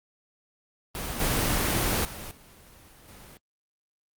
pink noise with level steps, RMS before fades -33 / -25 / -38 / -52 / -48 dBFS, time 0.95-3.37 s, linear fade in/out 0 ms, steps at 1.2 / 2.05 / 2.31 / 3.08 s, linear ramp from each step 2 ms, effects Opus 24 kbps

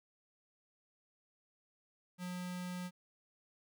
square tone with notch filter, 180 Hz, F#3, 47 cents flat, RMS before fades -42 dBFS, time 2.18-2.91 s, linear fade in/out 50 ms, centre 390 Hz, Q 0.7, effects none

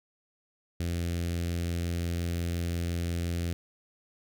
sawtooth tone with notch filter, 85.7 Hz, F2, 32 cents flat, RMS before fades -31 dBFS, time 0.8-3.53 s, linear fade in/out 0 ms, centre 970 Hz, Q 0.65, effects none

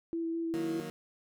sine tone with vibrato, 331 Hz, E4, 7 cents sharp, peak -31 dBFS, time 0.13-0.8 s, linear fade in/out 0 ms, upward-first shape square, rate 4.8 Hz, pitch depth 9 cents each way
20% pulse chord, D# minor, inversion none, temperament equal, 155.56 / 185 / 233.1 Hz, D#3 / F#3 / A#3, 0 / 0 / 0 cents, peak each -38 / -40 / -38 dBFS, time 0.54-0.9 s, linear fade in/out 0 ms
effects none

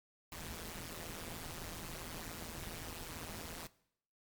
pink noise with amplitude modulation, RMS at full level -42 dBFS, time 0.32-3.67 s, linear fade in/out 2 ms, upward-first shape sine, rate 165 Hz, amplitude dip 90%, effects noise-tail reverb RT60 0.7 s tail -20 dB re dry + MP3 96 kbps

